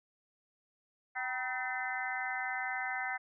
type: harmonic tone with a mistuned harmonic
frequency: 255.6 Hz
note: C4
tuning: 40 cents flat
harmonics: 3 / 4 / 5 / 6 / 7 / 8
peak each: -39 / -46 / -46 / -40 / -41 / -39 dBFS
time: 1.15-3.18 s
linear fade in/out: 20 ms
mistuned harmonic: 4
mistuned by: -94 cents
effects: none